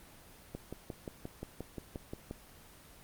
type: click train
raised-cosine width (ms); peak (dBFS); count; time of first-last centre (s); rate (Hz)
2; -26; 11; 0.55-2.311; 5.68
effects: pink hiss -56 dBFS RMS until 3.03 s + Opus 24 kbps